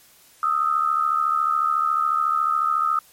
sine tone pair together, 1244.5 / 1318.5 Hz, D#6 / E6, 0 / 0 cents, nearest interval minor second, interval 100 cents, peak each -20 / -22 dBFS, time 0.43-2.99 s, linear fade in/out 2 ms, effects white hiss -53 dBFS RMS until 3.12 s + MP3 64 kbps

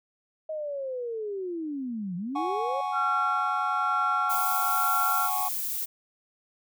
sine linear two-way sweep, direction down then up, 635 to 169.3 to 566 Hz, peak -30 dBFS, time 0.49-2.81 s, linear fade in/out 5 ms, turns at 2.16 s
triangle chord, F# suspended second, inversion none, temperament equal, 740 / 830.6 / 1108.7 Hz, F#5 / G#5 / C#6, 0 / 0 / 0 cents, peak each -30 dBFS, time 2.35-5.49 s, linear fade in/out 10 ms
sine tone with tremolo, 1369 Hz, F6, 35 cents flat, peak -24 dBFS, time 2.92-5.3 s, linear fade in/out 50 ms, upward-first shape sine, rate 1.1 Hz, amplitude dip 35%
violet noise, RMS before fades -31 dBFS, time 4.29-5.86 s, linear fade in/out 20 ms
effects none

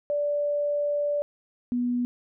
sine tone pair in turn, 583 / 244.3 Hz, D5 / B3, -13 / -19 cents, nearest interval octave + minor third, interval 1506 cents, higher first, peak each -23 dBFS, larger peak neither, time 0.1-1.22 / 1.72-2.05 s, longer first, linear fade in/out 0 ms, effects none

